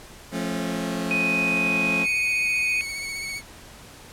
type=chord; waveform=sawtooth; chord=F augmented; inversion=none; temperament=just; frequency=174.61 / 218.3 / 272.8 Hz; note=F3 / A3 / C#4; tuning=0 / -13 / -28 cents; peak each=-26 dBFS; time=0.31-2.07 s; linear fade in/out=50 ms
type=tone; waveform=sine; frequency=2495 Hz; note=D#7; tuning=4 cents sharp; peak=-21 dBFS; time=1.11-2.81 s; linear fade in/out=0 ms
type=tone with vibrato; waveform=sawtooth; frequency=2217 Hz; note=C#7; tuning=in tune; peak=-26 dBFS; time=2.02-3.42 s; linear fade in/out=50 ms; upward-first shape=triangle; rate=15 Hz; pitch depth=31 cents each way
effects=pink hiss -45 dBFS RMS until 4.12 s + low-pass 12000 Hz 12 dB/octave